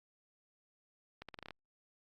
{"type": "accelerating click train", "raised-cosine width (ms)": 0.3, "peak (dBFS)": -30, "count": 8, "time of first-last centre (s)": [1.22, 1.507], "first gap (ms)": 67, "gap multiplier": 0.83, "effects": ["Opus 48 kbps"]}